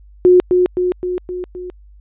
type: tone with echo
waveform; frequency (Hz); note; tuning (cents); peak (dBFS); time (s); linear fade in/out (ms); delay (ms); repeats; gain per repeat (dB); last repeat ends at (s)
sine; 361.6; F#4; -40; -5; 0.25-0.4; 0; 260; 5; -4; 1.7
effects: added 50 Hz sine -40 dBFS peak until 2 s + resampled to 8000 Hz